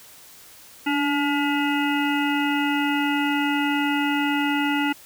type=harmonic tone with a mistuned harmonic; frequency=284.9 Hz; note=C#4; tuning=48 cents sharp; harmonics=1 / 3 / 5 / 7 / 9 / 10; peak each=-22 / -27 / -29 / -30 / -32 / -32 dBFS; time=0.86-4.93 s; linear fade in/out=10 ms; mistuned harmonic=1; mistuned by=+33 cents; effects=white hiss -47 dBFS RMS until 5.05 s